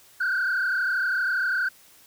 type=tone with frequency modulation; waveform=sine; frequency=1504 Hz; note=F#6; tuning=28 cents sharp; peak=-20 dBFS; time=0.2-1.69 s; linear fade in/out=10 ms; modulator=32.5 Hz; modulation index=2.2; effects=tanh soft clip ceiling -20 dBFS + white hiss -54 dBFS RMS until 2.06 s